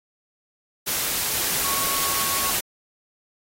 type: tone in noise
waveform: sine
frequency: 1107 Hz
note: C#6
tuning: 3 cents flat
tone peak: -30 dBFS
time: 1.63-2.52 s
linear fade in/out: 20 ms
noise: white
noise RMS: -24 dBFS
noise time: 0.86-2.61 s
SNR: -9 dB
effects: AAC 48 kbps